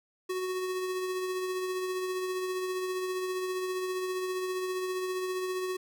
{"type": "tone with tremolo", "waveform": "square", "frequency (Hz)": 370, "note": "F#4", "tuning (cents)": 0, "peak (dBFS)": -30, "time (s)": [0.29, 5.77], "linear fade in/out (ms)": 10, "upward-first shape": "triangle", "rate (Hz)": 15, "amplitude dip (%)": 35, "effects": []}